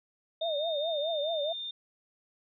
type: tone with vibrato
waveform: sine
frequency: 621 Hz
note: D#5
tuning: 3 cents flat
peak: -29 dBFS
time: 0.41-1.53 s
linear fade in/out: 10 ms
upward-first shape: triangle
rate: 4.7 Hz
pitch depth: 180 cents each way
type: tone with pitch glide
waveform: sine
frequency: 3653 to 3619 Hz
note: A#7 to A7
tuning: -36 to +48 cents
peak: -35 dBFS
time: 0.41-1.71 s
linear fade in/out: 5 ms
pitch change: -16 cents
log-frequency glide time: 0.71-1.29 s
effects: none